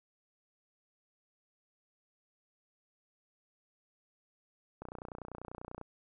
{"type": "click train", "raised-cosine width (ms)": 1, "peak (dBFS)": -29, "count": 31, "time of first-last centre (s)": [4.82, 5.813], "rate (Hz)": 30.2, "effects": []}